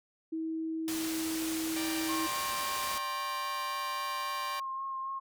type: tone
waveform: sine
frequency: 321.9 Hz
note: E4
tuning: 41 cents flat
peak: -32 dBFS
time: 0.32-2.27 s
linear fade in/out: 10 ms
type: low-pass noise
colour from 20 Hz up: white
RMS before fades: -39 dBFS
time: 0.88-2.98 s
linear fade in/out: 0 ms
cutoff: 12000 Hz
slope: 12 dB/octave
type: chord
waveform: 10% pulse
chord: G minor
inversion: second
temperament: just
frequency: 588 / 784 / 940.8 Hz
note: D5 / G5 / Bb5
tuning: +2 / 0 / +16 cents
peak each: -34 / -34 / -35 dBFS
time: 1.76-4.6 s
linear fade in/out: 5 ms
type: tone with vibrato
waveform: sine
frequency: 1070 Hz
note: C6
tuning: 38 cents sharp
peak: -34 dBFS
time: 2.08-5.2 s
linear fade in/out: 20 ms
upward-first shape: sine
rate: 3.7 Hz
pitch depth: 16 cents each way
effects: none